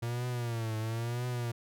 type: tone with vibrato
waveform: 45% pulse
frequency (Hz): 116.54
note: A#2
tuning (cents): 0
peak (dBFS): -32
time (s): 0.02-1.52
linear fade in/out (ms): 10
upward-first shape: triangle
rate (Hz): 1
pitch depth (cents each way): 120
effects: none